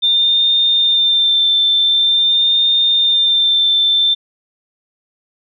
sine tone with vibrato, 3591 Hz, A7, 35 cents sharp, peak -10 dBFS, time 0.02-4.15 s, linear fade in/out 20 ms, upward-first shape sine, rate 0.46 Hz, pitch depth 20 cents each way, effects none

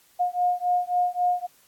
sine beating tone pair, 714 / 717.7 Hz, F5 / F5, +38 / +47 cents, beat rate 3.7 Hz, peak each -24 dBFS, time 0.19-1.47 s, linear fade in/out 20 ms, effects white hiss -59 dBFS RMS until 1.67 s + AAC 64 kbps

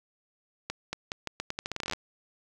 accelerating click train, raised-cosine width 0.2 ms, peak -15 dBFS, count 18, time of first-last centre 0.7-1.934 s, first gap 230 ms, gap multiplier 0.82, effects none

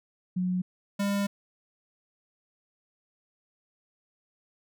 sine / square tone pair in turn, 182.1 / 200.8 Hz, F#3 / G3, -27 / +42 cents, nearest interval major second, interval 169 cents, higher second, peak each -25 / -26 dBFS, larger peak first, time 0.36-0.62 / 0.99-1.27 s, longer second, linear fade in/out 10 ms, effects none

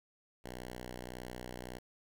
5% pulse tone, 61.74 Hz, B1, in tune, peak -32 dBFS, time 0.44-1.79 s, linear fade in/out 10 ms, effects 11-bit

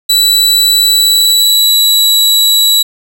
sawtooth tone with pitch glide, 3951 to 3915 Hz, B7 to B7, 0 to -16 cents, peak -3 dBFS, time 0.09-2.83 s, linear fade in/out 10 ms, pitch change -16 cents, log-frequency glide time 0.88-2.15 s, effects 7-bit

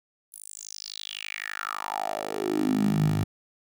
10% pulse tone with high-pass filter sweep, 51.91 Hz, G#1, in tune, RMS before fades -29 dBFS, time 0.32-3.24 s, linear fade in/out 10 ms, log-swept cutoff 11000 to 110 Hz, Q 5.7, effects none

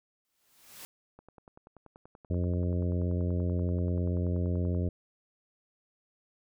white noise with exponential growth, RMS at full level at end -44 dBFS, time 0.25-0.85 s, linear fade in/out 0 ms, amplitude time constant 130 ms
click train, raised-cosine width 1 ms, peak -37 dBFS, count 38, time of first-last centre 1.19-4.748 s, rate 10.4 Hz
harmonic tone, 88.5 Hz, F2, 23 cents sharp, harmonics 1 / 2 / 3 / 4 / 5 / 6 / 7, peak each -28 / -34 / -38 / -40 / -42 / -44 / -45 dBFS, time 2.3-4.89 s, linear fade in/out 5 ms
effects none

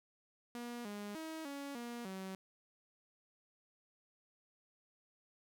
sawtooth tone with pitch steps, 239.6 / 205.6 / 319 / 281 / 238.1 / 190.1 Hz, A#3 / G#3 / D#4 / C#4 / A#3 / F#3, +48 / -17 / +43 / +24 / +37 / +47 cents, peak -39 dBFS, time 0.55-2.35 s, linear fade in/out 0 ms, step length 300 ms, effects none

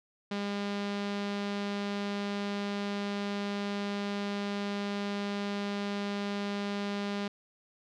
sawtooth tone with low-pass filter, 202.3 Hz, G#3, 45 cents flat, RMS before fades -34 dBFS, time 0.31-7.28 s, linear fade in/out 5 ms, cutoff 4200 Hz, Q 1.4, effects none

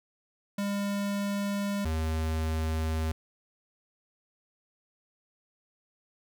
square tone pair in turn, 201.4 / 79.56 Hz, G3 / D#2, +47 / +39 cents, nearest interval octave + major third, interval 1608 cents, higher first, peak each -29 / -28 dBFS, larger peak second, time 0.58-1.85 / 1.85-3.12 s, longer neither, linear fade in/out 5 ms, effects none

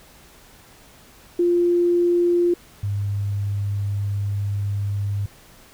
sine tone pair in turn, 348.7 / 100.95 Hz, F4 / G#2, -3 / -49 cents, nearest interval octave + major sixth, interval 2146 cents, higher first, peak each -15 / -21 dBFS, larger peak first, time 1.39-2.54 / 2.83-5.26 s, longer second, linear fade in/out 5 ms, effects pink hiss -49 dBFS RMS until 5.73 s

